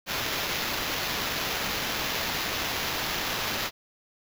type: noise with sample-and-hold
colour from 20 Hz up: white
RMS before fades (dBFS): -30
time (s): 0.06-3.71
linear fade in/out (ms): 50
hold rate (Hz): 8820
effects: none